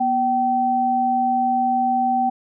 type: tone pair together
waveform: sine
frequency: 243.4 / 770 Hz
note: B3 / G5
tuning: -25 / -31 cents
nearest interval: octave + minor sixth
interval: 1994 cents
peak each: -24 / -17 dBFS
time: 0-2.3 s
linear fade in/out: 10 ms
effects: none